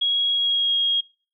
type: tone with pitch glide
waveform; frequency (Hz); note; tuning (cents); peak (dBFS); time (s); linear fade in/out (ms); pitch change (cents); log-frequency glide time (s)
sine; 3311 to 3271; G#7 to G#7; -6 to -27; -18; 0.01-1.01; 10; -21; 0.32-0.75
effects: noise-tail reverb RT60 0.4 s tail -24 dB re dry